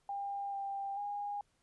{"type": "tone with pitch steps", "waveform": "sine", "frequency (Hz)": [800, 792, 817], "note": ["G5", "G5", "G#5"], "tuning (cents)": [35, 18, -29], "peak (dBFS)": -36, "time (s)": [0.09, 1.41], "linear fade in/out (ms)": 2, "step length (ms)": 440, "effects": ["pink hiss -75 dBFS RMS until 1.62 s", "resampled to 24000 Hz"]}